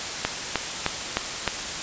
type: click train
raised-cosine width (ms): 0.3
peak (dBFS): -5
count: 5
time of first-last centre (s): 0.25-1.477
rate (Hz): 3.26
effects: white hiss -30 dBFS RMS until 1.82 s + resampled to 16000 Hz